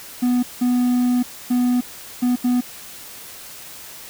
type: tone bursts at uneven times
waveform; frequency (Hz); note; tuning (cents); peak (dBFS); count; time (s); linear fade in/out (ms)
triangle; 246.9; B3; 0; -13; 5; 0.22-0.43 / 0.61-1.23 / 1.5-1.81 / 2.22-2.36 / 2.44-2.61; 10
effects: white hiss -38 dBFS RMS until 4.09 s